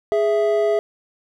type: tone pair together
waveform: triangle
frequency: 415.3 / 660.8 Hz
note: G#4 / E5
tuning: 0 / +4 cents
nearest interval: minor sixth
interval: 804 cents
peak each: -16 / -17 dBFS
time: 0.12-0.79 s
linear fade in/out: 0 ms
effects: none